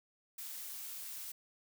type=noise; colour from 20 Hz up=blue; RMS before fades=-45 dBFS; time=0.38-1.32 s; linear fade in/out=5 ms; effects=none